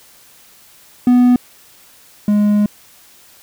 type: tone pair in turn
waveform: triangle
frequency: 246.9 / 207.6 Hz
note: B3 / G#3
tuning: 0 / 0 cents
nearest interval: minor third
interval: 300 cents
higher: first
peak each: -5 / -8 dBFS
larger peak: first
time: 1.07-1.36 / 2.28-2.66 s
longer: second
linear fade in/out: 2 ms
effects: white hiss -46 dBFS RMS until 3.42 s